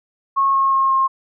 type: tone with pitch steps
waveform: sine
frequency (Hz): 1091 / 1083.5 / 1076 / 1068.5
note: C#6 / C#6 / C6 / C6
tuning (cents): -28 / -40 / +48 / +36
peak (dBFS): -13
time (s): 0.36-1.08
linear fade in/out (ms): 20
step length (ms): 180
effects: none